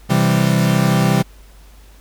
40% pulse chord, C major, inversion none, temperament equal, 130.81 / 164.81 / 196 Hz, C3 / E3 / G3, 0 / 0 / 0 cents, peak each -16 dBFS, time 0.09-1.23 s, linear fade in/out 20 ms, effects added 50 Hz sine -41 dBFS peak until 2 s + pink hiss -50 dBFS RMS until 2 s

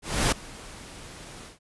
pink noise with ADSR envelope, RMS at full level -21 dBFS, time 0.02-1.59 s, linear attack 300 ms, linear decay 6 ms, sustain -22 dB, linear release 140 ms, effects resampled to 24000 Hz

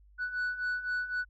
sine beating tone pair, 1480 / 1483.9 Hz, F#6 / F#6, 0 / +5 cents, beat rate 3.9 Hz, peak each -34 / -30 dBFS, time 0.18-1.25 s, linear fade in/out 50 ms, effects tanh soft clip ceiling -28 dBFS + added 50 Hz sine -56 dBFS peak until 1.29 s

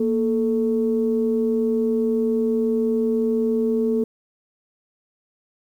sine tone pair together, 233.1 / 439.1 Hz, A#3 / A4, 0 / -4 cents, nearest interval major seventh, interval 1096 cents, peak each -20 dBFS, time 0-4.04 s, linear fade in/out 5 ms, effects tanh soft clip ceiling -10 dBFS + 9-bit

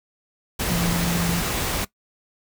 sine tone in noise, 171.5 Hz, F3, 31 cents flat, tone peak -22 dBFS, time 0.7-1.41 s, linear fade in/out 10 ms, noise pink, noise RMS -25 dBFS, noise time 0.59-1.85 s, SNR 0 dB, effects noise-tail reverb RT60 0.1 s tail -19 dB re dry

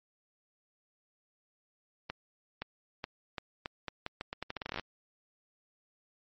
accelerating click train, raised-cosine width 0.3 ms, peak -20 dBFS, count 21, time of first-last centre 2.1-4.796 s, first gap 520 ms, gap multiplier 0.81, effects MP3 32 kbps

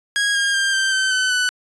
sawtooth tone with pitch steps, 1645 / 1618.6 / 1592.6 / 1567.1 / 1541.9 / 1517.2 / 1492.9 Hz, G#6 / G#6 / G6 / G6 / G6 / F#6 / F#6, -17 / -45 / +27 / -1 / -29 / +43 / +15 cents, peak -13 dBFS, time 0.16-1.49 s, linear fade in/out 0 ms, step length 190 ms, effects resampled to 22050 Hz

